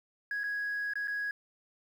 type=tone with dropouts; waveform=sine; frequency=1661.2 Hz; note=G#6; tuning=in tune; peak=-30 dBFS; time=0.31-1.31 s; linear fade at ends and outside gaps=2 ms; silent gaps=0.435-0.439 / 0.936-0.955 / 1.074-1.08 s; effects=tanh soft clip ceiling -28 dBFS + 10-bit